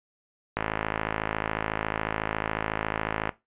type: click train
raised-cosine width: 0.5 ms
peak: -11 dBFS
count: 148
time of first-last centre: 0.57-3.292 s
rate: 54 Hz
effects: noise-tail reverb RT60 0.2 s tail -17 dB re dry + resampled to 8000 Hz